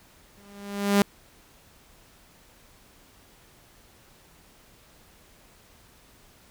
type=tone with exponential growth; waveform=sawtooth; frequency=201.4 Hz; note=G3; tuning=47 cents sharp; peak=-11 dBFS; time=0.37-1.02 s; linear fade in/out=2 ms; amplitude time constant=140 ms; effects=pink hiss -56 dBFS RMS until 6.5 s